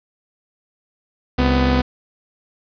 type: tone pair together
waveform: sawtooth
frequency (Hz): 67 / 249.6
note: C2 / B3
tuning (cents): +42 / +19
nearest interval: octave + major seventh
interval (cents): 2277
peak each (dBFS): -13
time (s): 1.38-1.82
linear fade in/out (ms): 10
effects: resampled to 11025 Hz + 7-bit